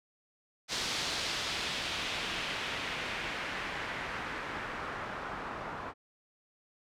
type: noise with low-pass filter sweep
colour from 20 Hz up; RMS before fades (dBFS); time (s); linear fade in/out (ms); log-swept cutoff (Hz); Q
white; -37; 0.68-5.94; 50; 4900 to 1100; 1.3
effects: none